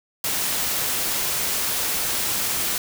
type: noise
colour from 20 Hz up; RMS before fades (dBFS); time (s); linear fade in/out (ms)
white; -24; 0.24-2.78; 2
effects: none